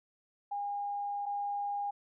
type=tone pair in turn; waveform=sine; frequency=812 / 812 Hz; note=G#5 / G#5; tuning=-39 / -39 cents; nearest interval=unison; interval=0 cents; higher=neither; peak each=-33 / -32 dBFS; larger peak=second; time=0.51-1.26 / 1.26-1.91 s; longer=first; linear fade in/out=10 ms; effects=none